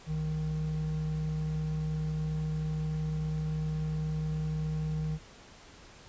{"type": "tone pair together", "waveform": "triangle", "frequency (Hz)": [61.81, 155.56], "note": ["B1", "D#3"], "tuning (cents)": [2, 0], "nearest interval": "octave + major third", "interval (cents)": 1598, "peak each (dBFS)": [-37, -28], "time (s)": [0.06, 5.19], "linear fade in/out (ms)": 50, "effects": ["pink hiss -53 dBFS RMS until 6.08 s", "resampled to 16000 Hz"]}